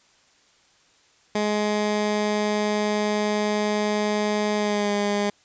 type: tone with pitch glide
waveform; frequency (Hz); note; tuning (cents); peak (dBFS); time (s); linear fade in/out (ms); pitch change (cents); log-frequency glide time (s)
15% pulse; 210 to 204.6; G#3 to G#3; +19 to -26; -15; 1.35-5.3; 5; -45; 4.56-4.92
effects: white hiss -59 dBFS RMS until 5.44 s + resampled to 16000 Hz